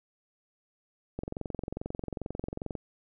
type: click train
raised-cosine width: 2 ms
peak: -21 dBFS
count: 36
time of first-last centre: 1.19-2.752 s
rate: 22.4 Hz
effects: none